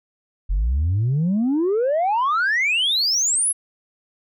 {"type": "exponential sweep", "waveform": "sine", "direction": "up", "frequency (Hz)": [42.41, 11175], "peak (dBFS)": -15, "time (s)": [0.49, 3.53], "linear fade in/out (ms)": 20, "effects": ["tanh soft clip ceiling -15 dBFS"]}